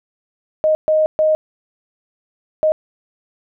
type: tone bursts at uneven times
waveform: sine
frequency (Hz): 622.3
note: D#5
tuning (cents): 0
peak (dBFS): -11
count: 4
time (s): 0.64-0.75 / 0.88-1.06 / 1.19-1.35 / 2.63-2.72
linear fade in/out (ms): 0
effects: none